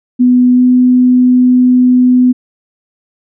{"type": "tone with pitch glide", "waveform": "sine", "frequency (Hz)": [248.7, 250.7], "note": ["B3", "B3"], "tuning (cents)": [12, 26], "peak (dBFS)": -4, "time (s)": [0.19, 2.33], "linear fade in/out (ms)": 20, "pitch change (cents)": 14, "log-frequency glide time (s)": [0.54, 0.6], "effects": []}